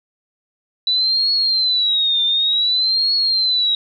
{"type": "tone with vibrato", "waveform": "sine", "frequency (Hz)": 3951, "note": "B7", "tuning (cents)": 0, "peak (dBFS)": -14, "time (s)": [0.87, 3.75], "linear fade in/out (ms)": 2, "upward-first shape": "triangle", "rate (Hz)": 0.55, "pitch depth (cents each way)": 170, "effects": []}